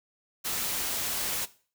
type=noise; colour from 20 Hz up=white; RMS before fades=-31 dBFS; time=0.44-1.46 s; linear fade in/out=20 ms; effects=noise-tail reverb RT60 0.4 s tail -17 dB re dry